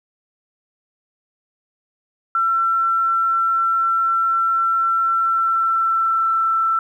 sine tone with pitch glide, 1348 to 1334.1 Hz, E6 to E6, +38 to +20 cents, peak -15 dBFS, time 2.35-6.79 s, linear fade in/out 2 ms, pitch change -18 cents, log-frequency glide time 5.09-6.54 s, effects 9-bit

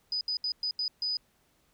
sine tone bursts at uneven times, 4978 Hz, D#8, in tune, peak -28 dBFS, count 6, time 0.12-0.21 / 0.28-0.37 / 0.44-0.52 / 0.63-0.71 / 0.79-0.88 / 1.02-1.17 s, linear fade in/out 2 ms, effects pink hiss -69 dBFS RMS until 1.73 s

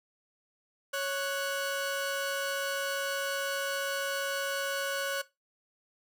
sawtooth tone pair together, 554.4 / 1480 Hz, C#5 / F#6, 0 / 0 cents, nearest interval octave + perfect fourth, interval 1700 cents, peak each -29 / -30 dBFS, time 0.93-5.22 s, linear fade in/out 10 ms, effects noise-tail reverb RT60 0.2 s tail -17 dB re dry

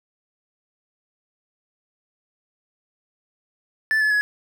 triangle tone with pitch steps, 1754 / 1718.9 / 1684.5 Hz, A6 / A6 / G#6, -6 / -41 / +24 cents, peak -15 dBFS, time 3.91-4.21 s, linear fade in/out 0 ms, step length 100 ms, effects none

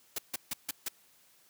white noise bursts, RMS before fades -34 dBFS, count 5, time 0.16-0.885 s, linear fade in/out 5 ms, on 25 ms, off 150 ms, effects white hiss -64 dBFS RMS until 1.49 s + high-pass 80 Hz 12 dB/octave

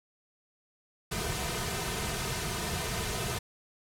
pink noise with comb filter, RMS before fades -33 dBFS, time 1.11-3.39 s, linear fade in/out 10 ms, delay 3.6 ms, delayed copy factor -0.8, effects low-pass 12000 Hz 12 dB/octave

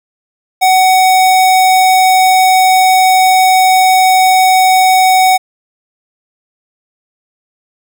square tone, 749 Hz, F#5, 21 cents sharp, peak -6 dBFS, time 0.61-5.38 s, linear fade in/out 20 ms, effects none

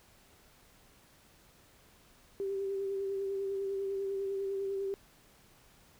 sine tone with vibrato, 392 Hz, G4, in tune, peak -32 dBFS, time 2.4-4.94 s, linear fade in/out 0 ms, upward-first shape sine, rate 10 Hz, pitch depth 24 cents each way, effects pink hiss -62 dBFS RMS until 5.99 s

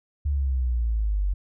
sine exponential sweep, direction down, 73.42 to 46.65 Hz, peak -21 dBFS, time 0.25-1.34 s, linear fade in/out 10 ms, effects none

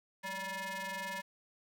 sawtooth ring-modulated tone, 388.9 Hz, G4, 14 cents flat, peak -31 dBFS, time 0.23-1.22 s, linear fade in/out 20 ms, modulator 1350 Hz, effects none

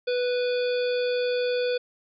harmonic tone with a mistuned harmonic, 493.8 Hz, B4, in tune, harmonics 1 / 3 / 5 / 7 / 9 / 10, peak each -23 / -36 / -37 / -38 / -40 / -45 dBFS, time 0.07-1.78 s, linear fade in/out 10 ms, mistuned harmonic 10, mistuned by -62 cents, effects none

